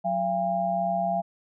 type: tone cluster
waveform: sine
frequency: 183.4 / 682 / 805 Hz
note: F#3 / F5 / G5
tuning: -15 / -41 / +46 cents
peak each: -32 / -25 / -29 dBFS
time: 0.04-1.22 s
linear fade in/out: 20 ms
effects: none